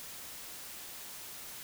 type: silence
effects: white hiss -46 dBFS RMS until 1.63 s